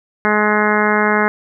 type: harmonic tone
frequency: 210.9 Hz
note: G#3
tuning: 27 cents sharp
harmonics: 1 / 2 / 3 / 4 / 5 / 6 / 7 / 8 / 9 / 10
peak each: -19 / -19 / -23 / -21 / -22 / -22 / -21 / -21 / -25 / -24 dBFS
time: 0.25-1.28 s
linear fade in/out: 0 ms
effects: none